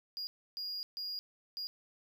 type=tone bursts at uneven times; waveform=triangle; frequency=4854 Hz; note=D#8; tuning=44 cents flat; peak=-36 dBFS; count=4; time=0.17-0.27 / 0.57-0.83 / 0.97-1.19 / 1.57-1.67 s; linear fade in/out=0 ms; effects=none